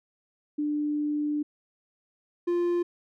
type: tone pair in turn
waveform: sine / triangle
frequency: 296.8 / 348.6 Hz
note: D4 / F4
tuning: +18 / -3 cents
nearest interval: minor third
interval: 279 cents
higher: second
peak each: -25 / -21 dBFS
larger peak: second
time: 0.58-1.43 / 2.47-2.83 s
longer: first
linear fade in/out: 10 ms
effects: none